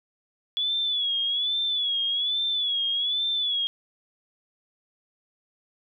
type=tone with vibrato; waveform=sine; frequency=3400 Hz; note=G#7; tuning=40 cents sharp; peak=-23 dBFS; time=0.57-3.67 s; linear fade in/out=0 ms; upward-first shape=sine; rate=1.2 Hz; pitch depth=84 cents each way; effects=none